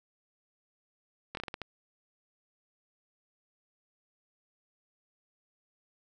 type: slowing click train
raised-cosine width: 0.3 ms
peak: -21 dBFS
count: 7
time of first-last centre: 1.35-1.617 s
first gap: 22 ms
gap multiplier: 1.28
effects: none